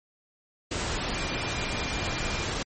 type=tone in noise; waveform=sine; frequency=2394 Hz; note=D7; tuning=33 cents sharp; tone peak=-38 dBFS; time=1.15-2.44 s; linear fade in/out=5 ms; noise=pink; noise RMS=-30 dBFS; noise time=0.71-2.63 s; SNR=-11 dB; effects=MP3 32 kbps